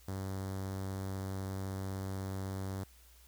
sawtooth tone with notch filter, 96.1 Hz, G2, 34 cents flat, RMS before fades -39 dBFS, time 0.08-2.84 s, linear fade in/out 5 ms, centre 2600 Hz, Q 1, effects added 60 Hz sine -59 dBFS peak until 3.27 s + white hiss -63 dBFS RMS until 3.27 s

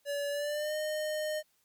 square tone with pitch glide, 572 to 613.1 Hz, D5 to D#5, -46 to -26 cents, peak -32 dBFS, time 0.05-1.43 s, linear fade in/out 50 ms, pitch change +120 cents, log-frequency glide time 0.3-0.75 s, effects white hiss -72 dBFS RMS until 1.64 s + MP3 96 kbps

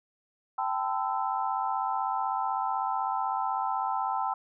sine chord, A minor seventh, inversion third, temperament equal with one note detuned, 784 / 880 / 1019.7 / 1318.5 Hz, G5 / A5 / C6 / E6, 0 / 0 / -45 / 0 cents, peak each -31 / -32 / -33 / -35 dBFS, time 0.58-4.34 s, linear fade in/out 5 ms, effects none

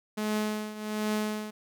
sawtooth tone with tremolo, 213.2 Hz, G#3, 46 cents sharp, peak -22 dBFS, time 0.17-1.51 s, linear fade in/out 10 ms, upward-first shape triangle, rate 1.3 Hz, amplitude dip 80%, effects none

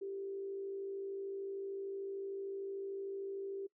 sine tone with frequency modulation, 392 Hz, G4, in tune, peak -39 dBFS, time 0.01-3.67 s, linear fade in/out 10 ms, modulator 53.3 Hz, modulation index 0.34, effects noise-tail reverb RT60 0.1 s tail -21 dB re dry

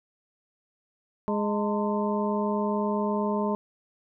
harmonic tone with a mistuned harmonic, 207.7 Hz, G#3, in tune, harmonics 1 / 2 / 3 / 4 / 5, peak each -27 / -30 / -32 / -33 / -34 dBFS, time 1.28-3.55 s, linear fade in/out 0 ms, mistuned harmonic 4, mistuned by +130 cents, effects none

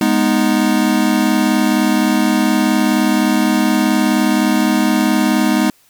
square chord, G# minor, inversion none, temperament equal, 207.7 / 246.9 / 311.1 Hz, G#3 / B3 / D#4, 0 / 0 / 0 cents, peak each -17 dBFS, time 0.01-5.7 s, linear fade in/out 2 ms, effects white hiss -53 dBFS RMS until 5.89 s

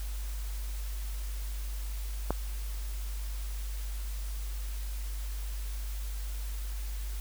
click, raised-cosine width 1 ms, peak -14 dBFS, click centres 2.306 s, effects added 50 Hz sine -33 dBFS peak until 7.2 s + white hiss -48 dBFS RMS until 7.2 s

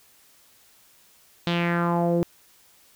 sawtooth tone with low-pass filter sweep, 171.9 Hz, F3, 27 cents flat, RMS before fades -23 dBFS, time 1.47-2.23 s, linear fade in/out 0 ms, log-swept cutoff 3800 to 400 Hz, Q 3.4, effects white hiss -57 dBFS RMS until 2.95 s

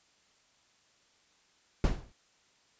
brown noise with exponential decay, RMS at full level -22 dBFS, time 1.84-2.12 s, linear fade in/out 1 ms, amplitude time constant 60 ms, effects white hiss -67 dBFS RMS until 2.79 s + resampled to 16000 Hz

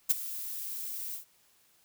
violet noise with ADSR envelope, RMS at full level -21 dBFS, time 0.09-1.25 s, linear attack 17 ms, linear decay 20 ms, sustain -17 dB, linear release 110 ms, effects white hiss -66 dBFS RMS until 1.84 s

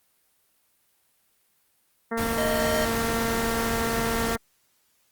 harmonic tone, 228.9 Hz, A#3, 31 cents flat, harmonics 1 / 2 / 3 / 4 / 5 / 6 / 7 / 8 / 9, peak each -30 / -30 / -35 / -36 / -38 / -35 / -39 / -37 / -42 dBFS, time 2.11-4.37 s, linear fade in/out 10 ms
pink noise, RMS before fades -30 dBFS, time 2.17-4.36 s, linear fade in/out 10 ms
square tone, 622.3 Hz, D#5, in tune, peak -26 dBFS, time 2.38-2.85 s, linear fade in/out 0 ms
effects white hiss -67 dBFS RMS until 5.11 s + Opus 32 kbps

